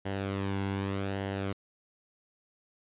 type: tone with flanger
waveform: sawtooth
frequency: 98 Hz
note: G2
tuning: in tune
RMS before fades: -33 dBFS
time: 0.05-1.53 s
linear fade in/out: 10 ms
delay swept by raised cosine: 0.82 to 1.66 ms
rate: 0.84 Hz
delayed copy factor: -0.55
effects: resampled to 8000 Hz